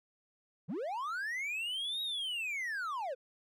triangle linear two-way sweep, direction up then down, 125.7 to 3826 to 473.3 Hz, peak -33 dBFS, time 0.68-3.15 s, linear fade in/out 20 ms, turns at 2.02 s, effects none

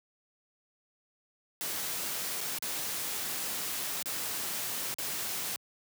white noise with dropouts, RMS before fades -35 dBFS, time 1.61-5.56 s, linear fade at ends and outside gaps 0 ms, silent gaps 2.407-2.412 / 2.585-2.624 / 4.026-4.058 / 4.941-4.985 s, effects high-pass 100 Hz 12 dB/octave

